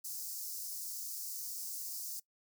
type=high-pass noise; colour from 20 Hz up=white; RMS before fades=-42 dBFS; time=0.04-2.2 s; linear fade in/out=10 ms; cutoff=4800 Hz; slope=48 dB/octave; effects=noise-tail reverb RT60 0.1 s tail -20 dB re dry